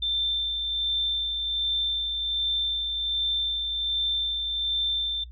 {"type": "tone with tremolo", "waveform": "sine", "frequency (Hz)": 3564, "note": "A7", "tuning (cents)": 22, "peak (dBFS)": -23, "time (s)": [0.02, 5.24], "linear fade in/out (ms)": 5, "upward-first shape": "sine", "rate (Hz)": 1.3, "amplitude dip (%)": 35, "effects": ["noise-tail reverb RT60 0.1 s tail -17 dB re dry", "added 60 Hz sine -40 dBFS peak until 5.31 s"]}